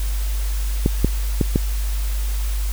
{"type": "clicks", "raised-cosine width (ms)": 3, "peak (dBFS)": -3, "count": 4, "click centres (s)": [0.861, 1.046, 1.412, 1.559], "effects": ["added 50 Hz sine -19 dBFS peak until 2.72 s", "white hiss -35 dBFS RMS until 2.72 s"]}